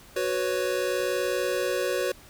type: chord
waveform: square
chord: F# suspended fourth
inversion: none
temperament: equal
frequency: 370 / 493.9 / 554.4 Hz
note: F#4 / B4 / C#5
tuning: 0 / 0 / 0 cents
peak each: -30 dBFS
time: 0.16-2.12 s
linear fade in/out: 5 ms
effects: pink hiss -51 dBFS RMS until 2.29 s